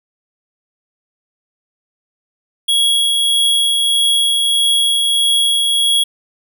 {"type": "tone with tremolo", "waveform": "square", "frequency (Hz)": 3322, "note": "G#7", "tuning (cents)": 0, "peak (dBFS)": -11, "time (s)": [2.68, 6.04], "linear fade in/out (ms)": 10, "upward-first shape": "triangle", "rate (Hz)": 1.6, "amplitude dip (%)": 25, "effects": []}